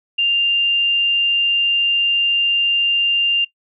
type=tone; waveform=sine; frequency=2794 Hz; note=F7; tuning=in tune; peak=-13 dBFS; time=0.18-3.45 s; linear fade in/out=10 ms; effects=noise-tail reverb RT60 0.1 s tail -20 dB re dry